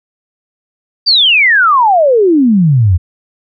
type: exponential sweep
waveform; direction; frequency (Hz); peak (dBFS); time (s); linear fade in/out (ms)
sine; down; 4790 to 82.1; -5; 1.06-2.98; 20
effects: none